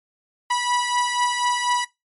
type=beating tone pair; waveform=sawtooth; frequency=977 / 981.1 Hz; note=B5 / B5; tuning=-19 / -12 cents; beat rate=4.1 Hz; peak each=-18 / -22 dBFS; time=0.5-1.85 s; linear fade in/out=10 ms; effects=noise-tail reverb RT60 0.2 s tail -20 dB re dry + MP3 48 kbps